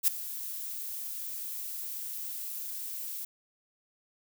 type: noise with ADSR envelope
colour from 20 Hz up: violet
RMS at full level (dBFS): -21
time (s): 0.03-3.25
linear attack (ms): 47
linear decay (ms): 6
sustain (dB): -17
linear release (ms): 4
effects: none